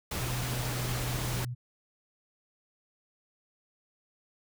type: noise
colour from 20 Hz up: pink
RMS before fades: -35 dBFS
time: 0.11-1.45 s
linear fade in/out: 5 ms
type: tone with pitch glide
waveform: sine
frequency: 123.47 to 122.69 Hz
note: B2 to B2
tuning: 0 to -11 cents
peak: -33 dBFS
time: 0.19-1.55 s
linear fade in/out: 20 ms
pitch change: -11 cents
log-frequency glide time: 1.19-1.43 s
effects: none